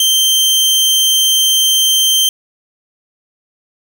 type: tone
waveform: sawtooth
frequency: 3136 Hz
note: G7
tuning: in tune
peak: -6 dBFS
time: 0-2.29 s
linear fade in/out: 2 ms
effects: none